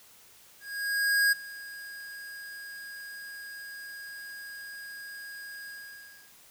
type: tone with ADSR envelope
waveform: square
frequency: 1638 Hz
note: G#6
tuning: 24 cents flat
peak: -21 dBFS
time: 0.6-6.34 s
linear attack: 720 ms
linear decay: 15 ms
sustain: -20 dB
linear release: 660 ms
effects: white hiss -56 dBFS RMS until 6.5 s